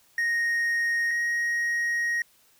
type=tone pair in turn; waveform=triangle; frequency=1864.7 / 1880.9 Hz; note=A#6 / A#6; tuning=0 / +15 cents; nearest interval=unison; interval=15 cents; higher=second; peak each=-21 / -22 dBFS; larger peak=first; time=0.18-1.11 / 1.11-2.22 s; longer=second; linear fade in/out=2 ms; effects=white hiss -61 dBFS RMS until 2.59 s